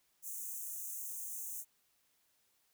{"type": "high-pass noise", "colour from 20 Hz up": "white", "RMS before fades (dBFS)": -43, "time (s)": [0.22, 1.65], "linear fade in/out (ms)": 50, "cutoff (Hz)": 6100, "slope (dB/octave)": 96, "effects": ["white hiss -75 dBFS RMS until 2.73 s"]}